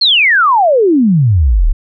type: exponential sweep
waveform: sine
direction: down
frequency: 4413 to 31.97 Hz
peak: -6 dBFS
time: 0.01-1.73 s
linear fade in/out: 10 ms
effects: none